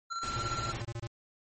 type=tone with tremolo; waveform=square; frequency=1361 Hz; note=F6; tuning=45 cents flat; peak=-33 dBFS; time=0.1-0.73 s; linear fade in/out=20 ms; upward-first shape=square; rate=17 Hz; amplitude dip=45%
type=noise; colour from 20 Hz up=pink; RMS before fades=-40 dBFS; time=0.23-0.82 s; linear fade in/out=0 ms
type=tone bursts; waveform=square; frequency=116.54 Hz; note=A#2; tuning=in tune; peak=-36 dBFS; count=10; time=0.36-1.069 s; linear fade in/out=0 ms; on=43 ms; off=31 ms
effects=MP3 32 kbps